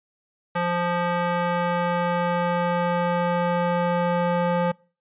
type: tone with band-pass filter sweep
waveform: square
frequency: 174.61 Hz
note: F3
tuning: in tune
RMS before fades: -23 dBFS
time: 0.55-4.72 s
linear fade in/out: 10 ms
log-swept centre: 1100 to 710 Hz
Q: 0.89
effects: noise-tail reverb RT60 0.4 s tail -26 dB re dry + resampled to 8000 Hz